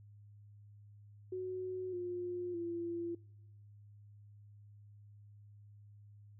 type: tone with pitch steps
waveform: sine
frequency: 370 / 355.3 / 341.3 Hz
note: F#4 / F4 / F4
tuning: 0 / +30 / -40 cents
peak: -37 dBFS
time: 1.32-3.15 s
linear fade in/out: 5 ms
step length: 610 ms
effects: noise-tail reverb RT60 1.0 s tail -23 dB re dry + added 103 Hz sine -55 dBFS peak until 6.39 s